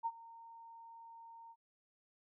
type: tone with ADSR envelope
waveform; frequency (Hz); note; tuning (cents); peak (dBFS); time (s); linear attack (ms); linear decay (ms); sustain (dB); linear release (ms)
sine; 919; A#5; -25; -32; 0.03-1.56; 30; 49; -20; 54
effects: none